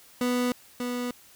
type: tone pair in turn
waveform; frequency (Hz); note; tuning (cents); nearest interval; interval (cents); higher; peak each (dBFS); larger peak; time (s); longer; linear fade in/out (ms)
30% pulse; 246.9 / 245.5; B3 / B3; 0 / -10; unison; 10; first; -21 / -26; first; 0.21-0.52 / 0.8-1.11; neither; 2
effects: white hiss -54 dBFS RMS until 1.35 s